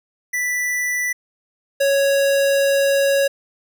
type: tone pair in turn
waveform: square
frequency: 1975.5 / 554.4 Hz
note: B6 / C#5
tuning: 0 / 0 cents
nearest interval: octave + minor seventh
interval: 2200 cents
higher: first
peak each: -20 / -15 dBFS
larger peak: second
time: 0.33-1.13 / 1.8-3.28 s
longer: second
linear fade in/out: 10 ms
effects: none